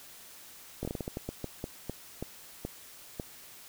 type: slowing click train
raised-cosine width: 2 ms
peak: -21 dBFS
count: 15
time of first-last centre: 0.83-3.198 s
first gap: 20 ms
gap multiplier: 1.29
effects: white hiss -51 dBFS RMS until 3.68 s